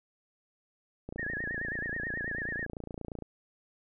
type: click train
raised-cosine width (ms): 2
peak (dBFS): -26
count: 62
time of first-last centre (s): 1.09-3.223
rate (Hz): 28.6
type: tone with vibrato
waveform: sine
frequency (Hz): 1760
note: A6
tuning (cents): 0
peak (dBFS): -33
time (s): 1.18-2.66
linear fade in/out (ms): 10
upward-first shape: sine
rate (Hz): 9.3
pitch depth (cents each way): 110
effects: none